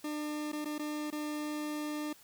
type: tone with dropouts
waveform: 40% pulse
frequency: 300.3 Hz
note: D4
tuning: 39 cents sharp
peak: -34 dBFS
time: 0.04-2.13 s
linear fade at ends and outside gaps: 5 ms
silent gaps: 0.519-0.529 / 0.647-0.655 / 0.782-0.793 / 1.104-1.125 s
effects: white hiss -59 dBFS RMS until 2.23 s